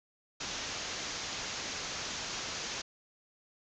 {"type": "low-pass noise", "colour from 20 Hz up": "white", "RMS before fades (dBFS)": -39, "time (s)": [0.4, 2.82], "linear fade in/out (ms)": 10, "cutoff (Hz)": 6900, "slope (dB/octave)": 96, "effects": []}